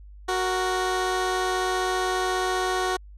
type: tone pair together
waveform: 15% pulse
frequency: 370 / 466.2 Hz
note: F#4 / A#4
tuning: 0 / 0 cents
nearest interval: major third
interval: 400 cents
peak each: -17 / -27 dBFS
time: 0.28-2.97 s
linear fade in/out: 10 ms
effects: added 50 Hz sine -42 dBFS peak until 3.17 s + low-pass 9000 Hz 12 dB/octave